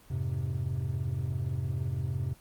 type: chord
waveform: triangle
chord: F minor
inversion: none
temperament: just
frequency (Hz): 87.31 / 104.77 / 130.96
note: F2 / Ab2 / C3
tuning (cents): 0 / +16 / +2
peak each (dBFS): -33 / -33 / -30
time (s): 0.1-2.34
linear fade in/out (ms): 10
effects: pink hiss -58 dBFS RMS until 2.4 s + Opus 24 kbps